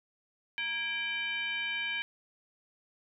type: tone with frequency modulation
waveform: sine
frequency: 2349 Hz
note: D7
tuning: in tune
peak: -31 dBFS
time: 0.58-2.02 s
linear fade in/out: 0 ms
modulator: 707 Hz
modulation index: 1.1
effects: none